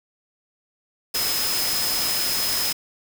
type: tone in noise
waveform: sine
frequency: 5100 Hz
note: D#8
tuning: 42 cents sharp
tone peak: -25 dBFS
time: 1.14-2.73 s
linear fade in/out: 10 ms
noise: white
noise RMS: -25 dBFS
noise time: 1.14-2.73 s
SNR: -3 dB
effects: none